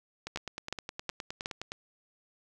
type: two click trains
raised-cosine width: 0.2 ms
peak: -16 / -20 dBFS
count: 4 / 15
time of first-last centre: 0.36-1.459 / 0.27-1.719 s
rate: 2.73 / 9.66 Hz
effects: none